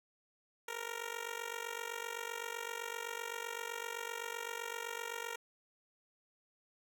10% pulse tone with amplitude modulation, 466.2 Hz, A#4, in tune, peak -28 dBFS, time 0.68-5.36 s, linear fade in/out 5 ms, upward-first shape sine, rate 47.8 Hz, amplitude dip 85%, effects none

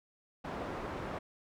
white low-pass noise, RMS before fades -40 dBFS, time 0.44-1.19 s, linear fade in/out 10 ms, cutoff 900 Hz, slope 12 dB/octave, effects none

